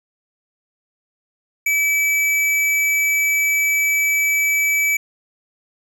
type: tone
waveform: square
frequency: 2300 Hz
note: D7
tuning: 37 cents flat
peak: -16 dBFS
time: 1.66-4.97 s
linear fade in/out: 5 ms
effects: none